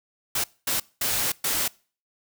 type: noise bursts at uneven times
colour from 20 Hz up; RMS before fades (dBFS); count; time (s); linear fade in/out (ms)
white; -25; 4; 0.35-0.44 / 0.67-0.8 / 1.01-1.32 / 1.44-1.68; 5
effects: noise-tail reverb RT60 0.4 s tail -24 dB re dry